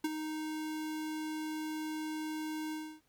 square tone with ADSR envelope, 310.7 Hz, D#4, 2 cents flat, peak -29 dBFS, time 0.04-3.01 s, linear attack 6 ms, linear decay 32 ms, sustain -8 dB, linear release 290 ms, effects pink hiss -74 dBFS RMS until 3.08 s

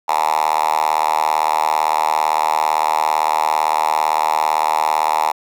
5% pulse tone with high-pass filter, 77.78 Hz, D#2, in tune, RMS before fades -17 dBFS, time 0.08-5.32 s, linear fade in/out 10 ms, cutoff 880 Hz, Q 6.1, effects none

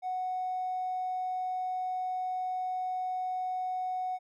triangle tone, 739 Hz, F#5, 2 cents flat, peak -27 dBFS, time 0.02-4.19 s, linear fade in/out 50 ms, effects tanh soft clip ceiling -28 dBFS

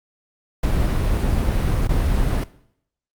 brown noise with dropouts, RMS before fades -19 dBFS, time 0.63-2.44 s, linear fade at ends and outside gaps 5 ms, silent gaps 1.874-1.89 s, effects noise-tail reverb RT60 0.7 s tail -18 dB re dry + Opus 48 kbps

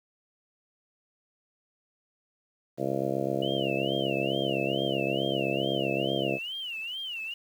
harmonic tone, 67.8 Hz, C#2, 38 cents flat, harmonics 2 / 3 / 4 / 5 / 6 / 7 / 8 / 9 / 10, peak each -36 / -36 / -37 / -33 / -37 / -35 / -35 / -34 / -36 dBFS, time 2.77-6.39 s, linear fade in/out 50 ms
sine tone with vibrato, 2890 Hz, F#7, 41 cents flat, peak -33 dBFS, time 3.42-7.34 s, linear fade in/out 5 ms, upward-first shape sine, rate 2.3 Hz, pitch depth 180 cents each way
effects 9-bit

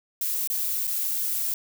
violet noise with dropouts, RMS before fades -27 dBFS, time 0.21-1.54 s, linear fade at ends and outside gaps 2 ms, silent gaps 0.475-0.5 / 0.871-0.875 s, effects none

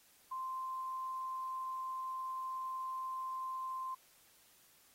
sine tone, 1043 Hz, C6, 6 cents flat, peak -38 dBFS, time 0.31-3.95 s, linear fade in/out 10 ms, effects white hiss -66 dBFS RMS until 4.94 s + AAC 48 kbps

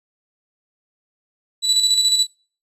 35% pulse tone with tremolo, 3951 Hz, B7, in tune, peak -10 dBFS, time 1.62-2.27 s, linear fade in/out 50 ms, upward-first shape square, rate 14 Hz, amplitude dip 45%, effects noise-tail reverb RT60 0.4 s tail -26 dB re dry + resampled to 32000 Hz

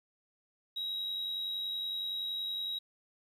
sine tone with amplitude modulation, 3834 Hz, A#7, 48 cents sharp, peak -30 dBFS, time 0.76-2.79 s, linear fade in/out 10 ms, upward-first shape sine, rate 90.7 Hz, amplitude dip 45%, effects tanh soft clip ceiling -31 dBFS + 11-bit

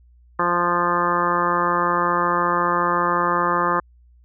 harmonic tone, 174.61 Hz, F3, in tune, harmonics 1 / 2 / 3 / 4 / 5 / 6 / 7 / 8 / 9 / 10, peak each -30 / -27 / -27 / -33 / -27 / -22 / -22 / -34 / -30 / -31 dBFS, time 0.39-3.8 s, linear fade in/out 5 ms, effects added 60 Hz sine -49 dBFS peak until 4.24 s

